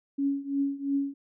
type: tone with tremolo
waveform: sine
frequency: 278.6 Hz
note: C#4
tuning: 9 cents sharp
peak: -22 dBFS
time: 0.18-1.14 s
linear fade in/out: 10 ms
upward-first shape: triangle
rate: 2.9 Hz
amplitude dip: 90%
effects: none